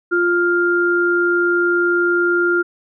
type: tone pair together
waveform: sine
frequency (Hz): 349.2 / 1400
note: F4 / F6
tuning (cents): 0 / +4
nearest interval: 2 octaves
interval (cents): 2404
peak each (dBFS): -16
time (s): 0.11-2.63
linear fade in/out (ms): 20
effects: none